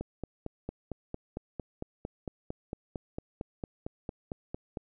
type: click train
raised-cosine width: 2 ms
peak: -22 dBFS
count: 22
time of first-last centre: 0.01-4.772 s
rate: 4.41 Hz
effects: none